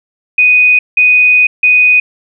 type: tone bursts at uneven times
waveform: sine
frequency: 2489 Hz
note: D#7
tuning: in tune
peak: -4 dBFS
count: 3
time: 0.38-0.79 / 0.97-1.47 / 1.63-2 s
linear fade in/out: 5 ms
effects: none